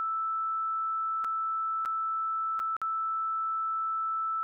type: tone with dropouts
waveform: sine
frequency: 1318.5 Hz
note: E6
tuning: in tune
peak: -28 dBFS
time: 0-4.43 s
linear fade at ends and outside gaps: 0 ms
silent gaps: 1.242-1.246 / 1.851-1.858 / 2.593-2.6 / 2.766-2.816 s
effects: none